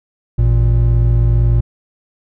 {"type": "tone pair together", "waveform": "triangle", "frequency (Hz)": [55.05, 116.54], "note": ["A1", "A#2"], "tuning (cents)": [2, 0], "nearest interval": "octave + minor second", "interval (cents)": 1298, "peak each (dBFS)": -10, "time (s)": [0.38, 1.61], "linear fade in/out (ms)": 10, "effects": []}